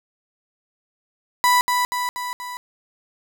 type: tone with echo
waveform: 35% pulse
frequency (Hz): 987.8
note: B5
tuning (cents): 0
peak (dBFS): -12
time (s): 1.44-1.61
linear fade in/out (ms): 0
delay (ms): 240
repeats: 4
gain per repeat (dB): -4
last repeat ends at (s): 2.57
effects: none